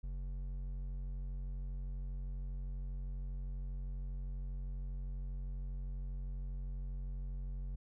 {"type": "tone with hard clipping", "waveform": "triangle", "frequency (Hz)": 46.25, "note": "F#1", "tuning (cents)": 0, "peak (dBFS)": -40, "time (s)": [0.03, 7.76], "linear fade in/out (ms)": 10, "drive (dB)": 11, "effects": []}